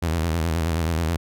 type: tone with vibrato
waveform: sawtooth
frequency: 82 Hz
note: E2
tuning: 9 cents flat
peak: -17 dBFS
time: 0.02-1.17 s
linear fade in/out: 10 ms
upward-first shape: square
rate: 9.4 Hz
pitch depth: 73 cents each way
effects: none